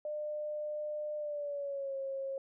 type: tone with pitch glide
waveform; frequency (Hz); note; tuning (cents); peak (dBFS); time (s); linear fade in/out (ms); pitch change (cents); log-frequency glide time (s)
sine; 601 to 541.7; D5 to C#5; +40 to -40; -35; 0.05-2.38; 2; -180; 1.17-1.96
effects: none